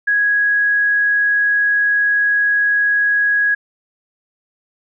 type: tone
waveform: sine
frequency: 1661.2 Hz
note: G#6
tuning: in tune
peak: -12 dBFS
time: 0.07-3.55 s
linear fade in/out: 10 ms
effects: none